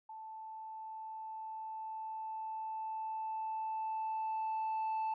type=tone with level ramp; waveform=sine; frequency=879 Hz; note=A5; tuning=2 cents flat; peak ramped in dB=-45 to -30 dBFS; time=0.09-5.14 s; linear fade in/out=5 ms; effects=tanh soft clip ceiling -32 dBFS